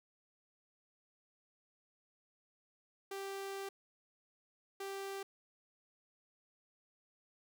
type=tone bursts at uneven times; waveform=sawtooth; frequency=392 Hz; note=G4; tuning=in tune; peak=-37 dBFS; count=2; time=3.11-3.69 / 4.8-5.23 s; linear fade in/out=5 ms; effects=none